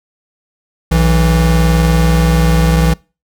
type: tone pair together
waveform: square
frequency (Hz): 61.2 / 163.38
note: B1 / E3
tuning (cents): -15 / -15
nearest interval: octave + perfect fourth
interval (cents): 1700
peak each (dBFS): -12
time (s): 0.91-2.94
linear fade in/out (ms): 10
effects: noise-tail reverb RT60 0.3 s tail -24 dB re dry